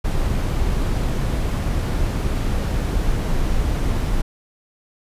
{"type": "noise", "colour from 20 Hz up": "brown", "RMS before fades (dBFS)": -20, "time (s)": [0.04, 4.22], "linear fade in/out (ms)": 10, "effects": ["resampled to 32000 Hz"]}